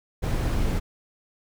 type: noise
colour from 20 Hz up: brown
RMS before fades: -24 dBFS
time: 0.22-0.8 s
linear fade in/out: 20 ms
effects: none